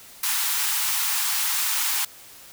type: high-pass noise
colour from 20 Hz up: white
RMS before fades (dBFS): -24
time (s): 0.23-2.05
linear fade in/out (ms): 5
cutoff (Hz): 790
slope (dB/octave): 96
effects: white hiss -46 dBFS RMS until 2.52 s